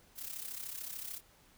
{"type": "noise with amplitude modulation", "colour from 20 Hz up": "blue", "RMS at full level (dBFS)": -40, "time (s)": [0.15, 1.21], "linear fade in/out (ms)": 50, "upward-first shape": "sine", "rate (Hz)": 33.5, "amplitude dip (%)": 70, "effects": ["pink hiss -64 dBFS RMS until 1.57 s"]}